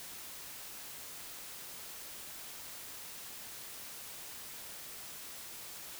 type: silence
effects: white hiss -47 dBFS RMS until 5.99 s